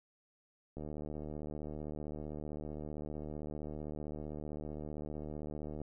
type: click train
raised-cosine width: 2 ms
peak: -30 dBFS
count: 382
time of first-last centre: 0.77-5.816 s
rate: 75.5 Hz
effects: none